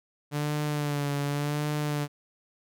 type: tone with vibrato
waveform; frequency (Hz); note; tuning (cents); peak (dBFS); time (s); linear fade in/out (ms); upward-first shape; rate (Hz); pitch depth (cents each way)
sawtooth; 146.1; D3; -9; -23; 0.31-2.08; 50; sine; 0.88; 40
effects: none